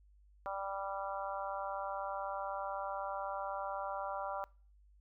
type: harmonic tone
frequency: 196 Hz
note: G3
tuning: in tune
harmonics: 3 / 4 / 5 / 6 / 7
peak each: -42 / -42 / -44 / -45 / -46 dBFS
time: 0.46-4.44 s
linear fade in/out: 0 ms
effects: noise-tail reverb RT60 0.4 s tail -24 dB re dry + added 50 Hz sine -61 dBFS peak until 5 s